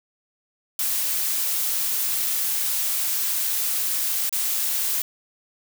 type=noise with dropouts; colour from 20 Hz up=blue; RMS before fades=-24 dBFS; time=0.79-5.02 s; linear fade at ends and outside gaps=2 ms; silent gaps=4.294-4.326 s; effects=none